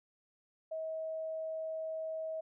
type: tone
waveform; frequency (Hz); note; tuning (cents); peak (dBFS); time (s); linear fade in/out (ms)
sine; 639; D#5; +46; -36; 0.71-2.41; 10
effects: none